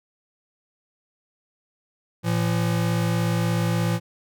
square tone pair together, 113.13 / 169.8 Hz, A2 / F3, +49 / -48 cents, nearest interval perfect fifth, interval 703 cents, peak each -24 dBFS, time 2.23-4 s, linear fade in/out 50 ms, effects none

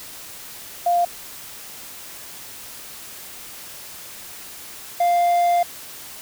sine / triangle tone pair in turn, 698 / 698 Hz, F5 / F5, -1 / -1 cents, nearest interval unison, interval 0 cents, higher neither, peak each -15 / -13 dBFS, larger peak second, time 0.86-1.05 / 5-5.63 s, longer second, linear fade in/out 5 ms, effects white hiss -38 dBFS RMS until 6.21 s

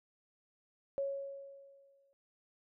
sine tone with exponential decay, 553 Hz, C#5, 4 cents flat, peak -31 dBFS, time 0.98-2.13 s, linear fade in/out 0 ms, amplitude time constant 250 ms, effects none

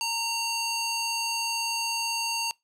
square tone with band-pass filter, 919 Hz, A#5, 25 cents flat, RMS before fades -29 dBFS, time 0.01-2.51 s, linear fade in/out 0 ms, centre 5000 Hz, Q 1.1, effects noise-tail reverb RT60 0.2 s tail -24 dB re dry

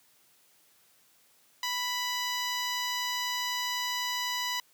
10% pulse tone with notch filter, 988 Hz, B5, in tune, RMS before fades -32 dBFS, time 1.63-4.6 s, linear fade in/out 2 ms, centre 11000 Hz, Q 1.1, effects white hiss -64 dBFS RMS until 4.73 s + high-pass 100 Hz 12 dB/octave

